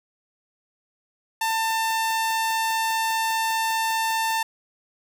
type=tone; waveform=sawtooth; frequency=895 Hz; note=A5; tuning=29 cents sharp; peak=-18 dBFS; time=1.41-4.43 s; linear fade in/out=5 ms; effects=none

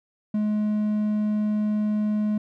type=tone; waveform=triangle; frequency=211.4 Hz; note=G#3; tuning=31 cents sharp; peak=-19 dBFS; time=0.34-2.38 s; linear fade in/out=5 ms; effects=none

